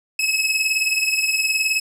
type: beating tone pair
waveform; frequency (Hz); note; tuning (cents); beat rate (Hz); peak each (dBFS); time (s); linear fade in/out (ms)
sawtooth; 2567 / 2586; E7 / E7; -47 / -34; 19; -17 / -18; 0.19-1.8; 5
effects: low-pass 12000 Hz 12 dB/octave